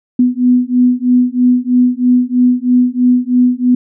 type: beating tone pair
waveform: sine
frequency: 246.9 / 250 Hz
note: B3 / B3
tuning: 0 / +21 cents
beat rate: 3.1 Hz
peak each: -11 dBFS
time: 0.19-3.75 s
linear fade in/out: 5 ms
effects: none